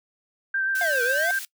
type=tone with vibrato; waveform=sine; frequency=1568 Hz; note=G6; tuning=in tune; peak=-22 dBFS; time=0.54-1.39 s; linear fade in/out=5 ms; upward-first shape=sine; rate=7.7 Hz; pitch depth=21 cents each way
type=high-pass noise; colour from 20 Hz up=white; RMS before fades=-36 dBFS; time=0.75-1.45 s; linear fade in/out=2 ms; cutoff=2000 Hz; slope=12 dB/octave
type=exponential two-way sweep; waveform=square; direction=down then up; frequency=723 to 466.2 to 723 Hz; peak=-26 dBFS; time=0.81-1.31 s; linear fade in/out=2 ms; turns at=1.03 s
effects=noise-tail reverb RT60 0.1 s tail -21 dB re dry